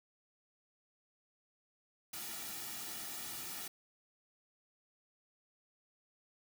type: noise with comb filter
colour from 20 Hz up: white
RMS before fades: -44 dBFS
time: 2.13-3.68 s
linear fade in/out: 5 ms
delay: 1.9 ms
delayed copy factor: -0.65
effects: none